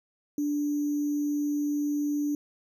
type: tone with sample-and-hold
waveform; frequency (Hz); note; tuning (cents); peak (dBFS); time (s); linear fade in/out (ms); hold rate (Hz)
sine; 292.9; D4; -5; -25; 0.38-2.35; 2; 6300
effects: none